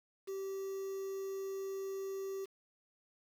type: tone with quantisation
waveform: triangle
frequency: 387.8 Hz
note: G4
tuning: 19 cents flat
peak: -36 dBFS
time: 0.27-2.46 s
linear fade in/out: 20 ms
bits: 9
effects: none